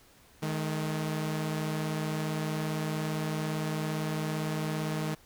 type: tone pair together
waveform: sawtooth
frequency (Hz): 155.56 / 213.3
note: D#3 / G#3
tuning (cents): 0 / +46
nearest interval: perfect fourth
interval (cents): 546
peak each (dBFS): -27 / -33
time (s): 0.42-5.15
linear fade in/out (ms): 10
effects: pink hiss -59 dBFS RMS until 5.25 s